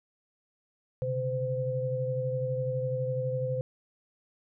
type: tone cluster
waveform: sine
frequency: 128.7 / 140.7 / 513 Hz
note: C3 / C#3 / C5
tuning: -28 / +26 / -34 cents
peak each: -32 / -39 / -30 dBFS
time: 1.02-3.61 s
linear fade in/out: 0 ms
effects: none